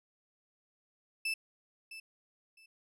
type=tone with echo; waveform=35% pulse; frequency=2637 Hz; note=E7; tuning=in tune; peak=-30 dBFS; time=1.25-1.34 s; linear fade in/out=5 ms; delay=660 ms; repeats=2; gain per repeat=-13 dB; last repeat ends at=2.66 s; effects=low-pass 12000 Hz 12 dB/octave